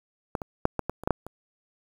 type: clicks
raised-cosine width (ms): 1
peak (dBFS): -13 / -20 / -6 / -12 / -14 / -24 / -9 / -6 / -24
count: 9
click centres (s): 0.352 / 0.418 / 0.654 / 0.793 / 0.896 / 1.036 / 1.075 / 1.107 / 1.266
effects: 7-bit